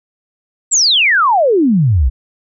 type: exponential sweep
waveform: sine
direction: down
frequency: 7902 to 56.1 Hz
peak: -8 dBFS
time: 0.71-2.1 s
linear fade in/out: 20 ms
effects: none